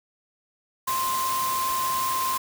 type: tone in noise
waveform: sine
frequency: 1046.5 Hz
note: C6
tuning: in tune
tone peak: -24 dBFS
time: 0.87-2.38 s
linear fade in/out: 10 ms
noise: white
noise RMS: -31 dBFS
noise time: 0.87-2.38 s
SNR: +4 dB
effects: none